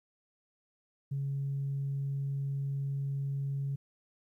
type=tone; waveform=sine; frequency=138.59 Hz; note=C#3; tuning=in tune; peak=-30 dBFS; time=1.11-3.76 s; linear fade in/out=10 ms; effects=tanh soft clip ceiling -27 dBFS + 12-bit